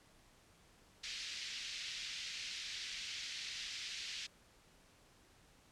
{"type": "band-pass noise", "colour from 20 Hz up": "white", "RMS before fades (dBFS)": -45, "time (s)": [1.03, 4.27], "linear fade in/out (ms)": 10, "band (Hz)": [2000, 5300], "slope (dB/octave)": 24, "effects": ["pink hiss -66 dBFS RMS until 5.71 s", "low-pass 10000 Hz 12 dB/octave"]}